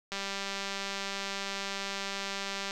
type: click train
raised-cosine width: 0.2 ms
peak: -18 dBFS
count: 511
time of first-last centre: 0.12-2.709 s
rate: 197 Hz
effects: none